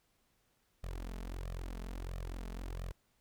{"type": "tone with flanger", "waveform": "sawtooth", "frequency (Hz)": 44.02, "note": "F1", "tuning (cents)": 14, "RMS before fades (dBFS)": -42, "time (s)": [0.83, 2.92], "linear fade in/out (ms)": 10, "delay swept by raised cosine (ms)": [1.6, 4.7], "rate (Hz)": 1.5, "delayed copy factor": 1, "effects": ["pink hiss -75 dBFS RMS until 3.2 s"]}